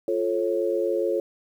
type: chord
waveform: sine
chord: F augmented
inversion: none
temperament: just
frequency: 349.2 / 436.5 / 545.7 Hz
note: F4 / A4 / C#5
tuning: 0 / -14 / -27 cents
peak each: -26 dBFS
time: 0.08-1.2 s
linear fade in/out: 2 ms
effects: 9-bit